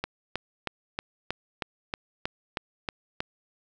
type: click train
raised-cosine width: 0.3 ms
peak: -13 dBFS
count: 11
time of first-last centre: 0.04-3.205 s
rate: 3.16 Hz
effects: none